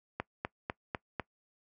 click train, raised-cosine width 0.5 ms, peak -18 dBFS, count 5, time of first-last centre 0.2-1.198 s, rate 4.01 Hz, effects noise-tail reverb RT60 0.1 s tail -22 dB re dry + high-pass 60 Hz 12 dB/octave

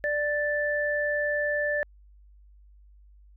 sine tone pair together, 589.9 / 1760 Hz, D5 / A6, +8 / 0 cents, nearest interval octave + perfect fifth, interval 1892 cents, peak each -27 dBFS, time 0.04-1.83 s, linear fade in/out 0 ms, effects added 50 Hz sine -51 dBFS peak until 3.36 s

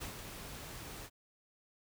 pink noise with ADSR envelope, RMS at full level -42 dBFS, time 0-1.1 s, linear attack 21 ms, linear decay 110 ms, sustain -5 dB, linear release 51 ms, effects none

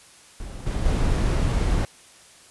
brown noise with level steps, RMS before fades -35 / -25 / -21 dBFS, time 0.4-1.85 s, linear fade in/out 0 ms, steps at 0.66 / 0.85 s, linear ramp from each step 10 ms, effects white hiss -50 dBFS RMS until 2.5 s + resampled to 24000 Hz

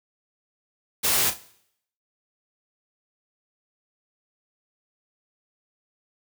white noise with echo, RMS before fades -22 dBFS, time 1.03-1.31 s, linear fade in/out 20 ms, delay 35 ms, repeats 3, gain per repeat -11 dB, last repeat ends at 1.415 s, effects noise-tail reverb RT60 0.7 s tail -18 dB re dry

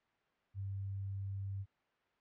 sine tone, 98 Hz, G2, in tune, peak -38 dBFS, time 0.54-1.66 s, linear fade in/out 50 ms, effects white hiss -75 dBFS RMS until 2.2 s + low-pass 2000 Hz 12 dB/octave

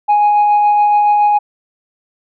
sine tone with tremolo, 830.6 Hz, G#5, in tune, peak -5 dBFS, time 0.08-1.39 s, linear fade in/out 20 ms, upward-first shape sine, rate 7.1 Hz, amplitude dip 25%, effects tanh soft clip ceiling -6 dBFS

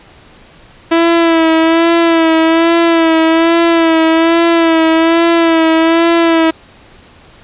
sawtooth tone with vibrato, 329.6 Hz, E4, in tune, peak -3 dBFS, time 0.91-6.51 s, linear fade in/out 10 ms, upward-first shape sine, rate 1.2 Hz, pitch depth 38 cents each way, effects pink hiss -41 dBFS RMS until 7.43 s + resampled to 8000 Hz

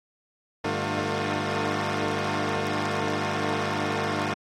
10% pulse tone cluster, 99.8 / 151.1 / 225.6 / 356 Hz, G2 / D3 / A3 / F4, +32 / +50 / +44 / +33 cents, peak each -23 dBFS, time 0.64-4.34 s, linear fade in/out 5 ms, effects low-pass 5000 Hz 12 dB/octave + AAC 48 kbps

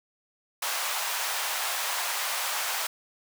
pink high-pass noise, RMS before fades -30 dBFS, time 0.62-2.87 s, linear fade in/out 5 ms, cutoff 730 Hz, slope 24 dB/octave, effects none

